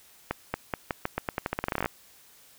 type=accelerating click train; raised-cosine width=0.5 ms; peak=-12 dBFS; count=20; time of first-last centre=0.31-1.859 s; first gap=230 ms; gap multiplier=0.86; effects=white hiss -56 dBFS RMS until 2.58 s